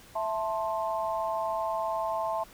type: chord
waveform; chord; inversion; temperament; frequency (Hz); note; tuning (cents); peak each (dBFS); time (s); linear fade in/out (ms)
sine; A minor; second; just; 660 / 880 / 1056; E5 / A5 / C6; +2 / 0 / +16; -31 / -32 / -34; 0.15-2.44; 10
effects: pink hiss -53 dBFS RMS until 2.53 s